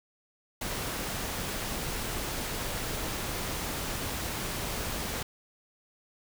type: noise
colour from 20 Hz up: pink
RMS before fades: -34 dBFS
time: 0.61-5.23 s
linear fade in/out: 5 ms
effects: none